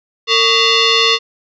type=tone with frequency modulation; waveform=sine; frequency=334.2 Hz; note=E4; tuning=24 cents sharp; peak=-9 dBFS; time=0.27-1.19 s; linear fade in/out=50 ms; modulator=789 Hz; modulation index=5.5; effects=none